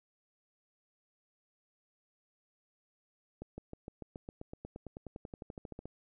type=accelerating click train; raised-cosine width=2 ms; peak=-30 dBFS; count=24; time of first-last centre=3.42-5.856 s; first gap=160 ms; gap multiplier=0.96; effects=none